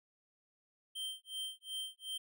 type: tone with tremolo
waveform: square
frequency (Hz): 3136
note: G7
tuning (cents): 0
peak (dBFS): -38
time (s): 0.95-2.18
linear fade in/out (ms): 10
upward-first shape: sine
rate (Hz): 2.7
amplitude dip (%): 100
effects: none